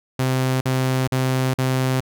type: tone bursts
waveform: sawtooth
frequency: 130 Hz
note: C3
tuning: 11 cents flat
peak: -14 dBFS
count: 4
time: 0.19-2.005 s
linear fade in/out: 5 ms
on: 420 ms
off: 45 ms
effects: none